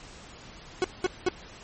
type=tone bursts; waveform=40% pulse; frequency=367.9 Hz; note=F#4; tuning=10 cents flat; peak=-21 dBFS; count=3; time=0.82-1.286 s; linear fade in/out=0 ms; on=22 ms; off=200 ms; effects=pink hiss -47 dBFS RMS until 1.63 s + MP3 32 kbps